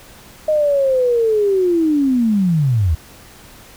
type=linear sweep; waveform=sine; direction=down; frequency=623 to 72.9 Hz; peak=-12 dBFS; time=0.48-2.95 s; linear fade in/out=5 ms; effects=pink hiss -42 dBFS RMS until 3.76 s